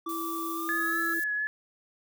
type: tone with pitch glide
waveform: triangle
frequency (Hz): 1164 to 1321.7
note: D6 to E6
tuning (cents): -16 to +4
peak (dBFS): -32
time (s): 0.06-1.14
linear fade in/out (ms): 5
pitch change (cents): +220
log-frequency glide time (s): 0.53-1.01
type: tone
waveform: sine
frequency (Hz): 331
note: E4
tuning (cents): +7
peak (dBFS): -34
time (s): 0.06-1.2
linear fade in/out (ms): 10
type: noise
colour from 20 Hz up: violet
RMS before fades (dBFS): -40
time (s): 0.09-1.24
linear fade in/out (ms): 2
type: tone with vibrato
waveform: sine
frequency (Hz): 1700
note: G#6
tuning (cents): +40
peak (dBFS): -27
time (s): 0.69-1.47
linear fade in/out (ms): 0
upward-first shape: sine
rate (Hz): 4.3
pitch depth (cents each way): 16
effects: none